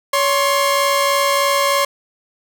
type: tone pair together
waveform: sawtooth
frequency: 563.1 / 1063 Hz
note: C#5 / C6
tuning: +27 / +27 cents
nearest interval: major seventh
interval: 1100 cents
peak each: -13 dBFS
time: 0.13-1.85 s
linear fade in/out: 5 ms
effects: none